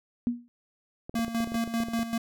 sine tone with exponential decay, 239.9 Hz, A#3, 50 cents sharp, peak -20 dBFS, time 0.27-0.48 s, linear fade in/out 0 ms, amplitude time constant 45 ms
clicks, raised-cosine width 2 ms, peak -25 dBFS, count 12, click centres 1.095 / 1.143 / 1.192 / 1.281 / 1.404 / 1.474 / 1.52 / 1.553 / 1.676 / 1.803 / 1.885 / 1.992 s
square tone with tremolo, 230 Hz, A#3, 23 cents flat, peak -26 dBFS, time 1.15-2.18 s, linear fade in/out 5 ms, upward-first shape square, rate 5.1 Hz, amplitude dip 65%
effects none

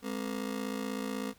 30% pulse ring-modulated tone, 234.8 Hz, A#3, 13 cents sharp, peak -28 dBFS, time 0.02-1.34 s, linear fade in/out 50 ms, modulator 28.1 Hz, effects pink hiss -62 dBFS RMS until 1.38 s

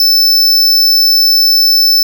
square tone, 5280 Hz, E8, 2 cents sharp, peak -6 dBFS, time 0-2.03 s, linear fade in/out 2 ms, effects none

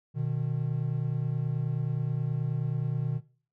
triangle tone pair together, 123.47 / 152.89 Hz, B2 / D#3, 0 / -30 cents, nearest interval major third, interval 370 cents, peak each -28 dBFS, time 0.14-3.21 s, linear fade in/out 50 ms, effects noise-tail reverb RT60 0.4 s tail -18 dB re dry

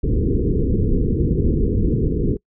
pink low-pass noise, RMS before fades -18 dBFS, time 0.03-2.37 s, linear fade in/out 10 ms, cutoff 470 Hz, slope 96 dB/octave, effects noise-tail reverb RT60 0.1 s tail -25 dB re dry

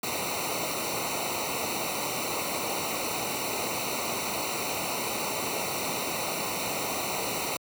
pink noise with comb filter, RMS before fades -31 dBFS, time 0.03-7.57 s, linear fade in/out 5 ms, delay 0.6 ms, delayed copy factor -0.95, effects high-pass 80 Hz 12 dB/octave

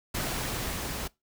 pink noise with level ramp, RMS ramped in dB -31 to -35 dBFS, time 0.14-1.08 s, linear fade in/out 10 ms, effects noise-tail reverb RT60 0.2 s tail -22 dB re dry

